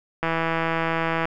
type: click train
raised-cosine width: 0.5 ms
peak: -9 dBFS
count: 169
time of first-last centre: 0.23-1.254 s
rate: 164 Hz
effects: none